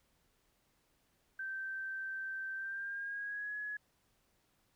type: tone with pitch glide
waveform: sine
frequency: 1557 to 1688.1 Hz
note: G6 to G#6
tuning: -12 to +28 cents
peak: -38 dBFS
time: 1.39-3.77 s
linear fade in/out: 5 ms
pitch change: +140 cents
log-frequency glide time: 2.54-3.57 s
effects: pink hiss -75 dBFS RMS until 4.75 s